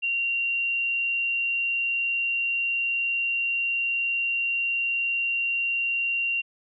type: tone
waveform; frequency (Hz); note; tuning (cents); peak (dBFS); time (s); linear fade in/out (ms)
sine; 2761; F7; -20; -23; 0.02-6.42; 20
effects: none